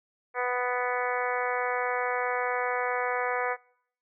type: harmonic tone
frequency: 247.7 Hz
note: B3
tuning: 5 cents sharp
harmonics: 2 / 3 / 4 / 5 / 6 / 7 / 8 / 9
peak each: -31 / -33 / -34 / -35 / -36 / -36 / -37 / -38 dBFS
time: 0.34-3.57 s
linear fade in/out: 50 ms
effects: noise-tail reverb RT60 0.7 s tail -25 dB re dry